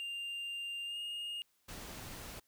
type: tone with pitch glide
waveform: triangle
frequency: 2794 to 2844 Hz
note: F7 to F7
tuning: 0 to +31 cents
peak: -37 dBFS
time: 0-1.42 s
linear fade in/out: 0 ms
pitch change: +31 cents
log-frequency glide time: 0.85-0.98 s
type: noise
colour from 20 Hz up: pink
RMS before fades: -47 dBFS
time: 1.68-2.4 s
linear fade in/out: 10 ms
effects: white hiss -75 dBFS RMS until 2.47 s